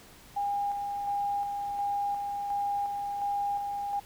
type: tone with tremolo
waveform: sine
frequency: 810 Hz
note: G#5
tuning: 43 cents flat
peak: -27 dBFS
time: 0.36-4 s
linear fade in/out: 10 ms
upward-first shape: square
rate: 1.4 Hz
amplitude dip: 35%
effects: pink hiss -53 dBFS RMS until 4.05 s